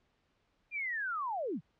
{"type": "linear sweep", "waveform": "sine", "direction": "down", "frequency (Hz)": [2446, 116.54], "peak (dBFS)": -33, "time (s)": [0.71, 1.61], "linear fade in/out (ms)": 50, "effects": ["pink hiss -75 dBFS RMS until 1.79 s", "low-pass 4000 Hz 12 dB/octave"]}